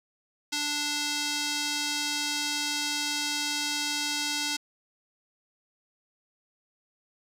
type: tone with band-pass filter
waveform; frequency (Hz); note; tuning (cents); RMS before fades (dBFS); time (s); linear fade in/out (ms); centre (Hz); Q
square; 293.7; D4; 0; -30; 0.52-4.57; 10; 5000; 1.3
effects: none